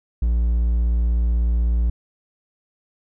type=tone; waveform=triangle; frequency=58.1 Hz; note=A#1; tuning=5 cents flat; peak=-14 dBFS; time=0.22-1.9 s; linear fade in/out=5 ms; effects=none